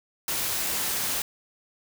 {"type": "noise", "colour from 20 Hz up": "white", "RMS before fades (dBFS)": -28, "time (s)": [0.28, 1.22], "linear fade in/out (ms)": 2, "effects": []}